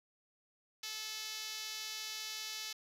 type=tone with band-pass filter; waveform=5% pulse; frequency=434.7 Hz; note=A4; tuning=21 cents flat; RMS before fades=-43 dBFS; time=0.83-2.73 s; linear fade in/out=5 ms; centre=6000 Hz; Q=0.82; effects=none